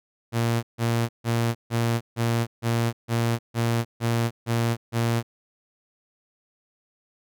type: tone bursts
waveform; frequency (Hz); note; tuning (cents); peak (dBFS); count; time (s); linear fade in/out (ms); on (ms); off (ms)
sawtooth; 116.54; A#2; 0; -17; 11; 0.32-5.23; 50; 310; 150
effects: none